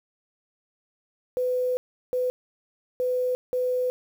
sine tone bursts at uneven times, 502 Hz, B4, 28 cents sharp, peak -22 dBFS, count 4, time 1.37-1.77 / 2.13-2.3 / 3-3.35 / 3.53-3.9 s, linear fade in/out 0 ms, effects 8-bit

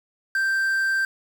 triangle tone with quantisation, 1568 Hz, G6, in tune, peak -18 dBFS, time 0.35-1.05 s, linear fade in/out 2 ms, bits 7, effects none

